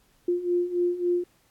sine beating tone pair, 350 / 353.6 Hz, F4 / F4, +4 / +22 cents, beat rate 3.6 Hz, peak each -28 / -24 dBFS, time 0.28-1.24 s, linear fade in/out 5 ms, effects pink hiss -64 dBFS RMS until 1.5 s + AAC 64 kbps

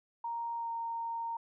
sine tone with pitch glide, 932.3 to 923.2 Hz, A#5 to A#5, 0 to -17 cents, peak -34 dBFS, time 0.24-1.37 s, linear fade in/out 5 ms, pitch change -17 cents, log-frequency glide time 0.56-0.7 s, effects none

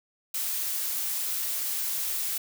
blue noise, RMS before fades -30 dBFS, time 0.34-2.38 s, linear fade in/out 5 ms, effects none

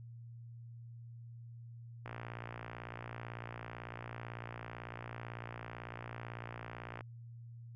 click train, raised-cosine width 0.5 ms, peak -29 dBFS, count 288, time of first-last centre 2.06-7.008 s, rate 58 Hz, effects added 117 Hz sine -48 dBFS peak until 7.75 s

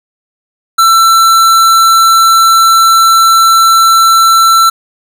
square tone, 1340 Hz, E6, 28 cents sharp, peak -4 dBFS, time 0.78-4.7 s, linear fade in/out 10 ms, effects none

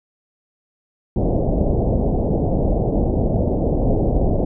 pink low-pass noise, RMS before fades -18 dBFS, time 1.16-4.45 s, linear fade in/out 5 ms, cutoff 710 Hz, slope 48 dB/octave, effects none

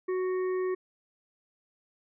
harmonic tone, 370 Hz, F#4, in tune, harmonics 1 / 3 / 5 / 6, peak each -27 / -41 / -45 / -53 dBFS, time 0.08-0.75 s, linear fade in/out 10 ms, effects none

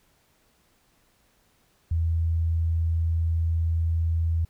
sine tone, 82.41 Hz, E2, in tune, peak -21 dBFS, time 1.91-4.45 s, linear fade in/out 5 ms, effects pink hiss -65 dBFS RMS until 4.49 s

